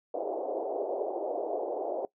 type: band-pass noise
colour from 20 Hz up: white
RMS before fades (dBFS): -33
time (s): 0.14-2.05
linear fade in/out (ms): 2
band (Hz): 340 to 730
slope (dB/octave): 48
effects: noise-tail reverb RT60 0.1 s tail -20 dB re dry